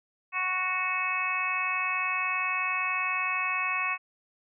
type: harmonic tone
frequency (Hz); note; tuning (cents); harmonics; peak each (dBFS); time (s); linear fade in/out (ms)
369.3; F#4; -3; 2 / 3 / 4 / 5 / 6 / 7; -41 / -31 / -40 / -37 / -33 / -30; 0.32-3.98; 50
effects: none